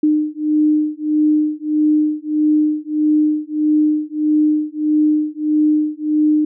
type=beating tone pair; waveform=sine; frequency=303.2 / 304.8 Hz; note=D#4 / D#4; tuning=-45 / -36 cents; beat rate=1.6 Hz; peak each=-16 dBFS; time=0.03-6.45 s; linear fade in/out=5 ms; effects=none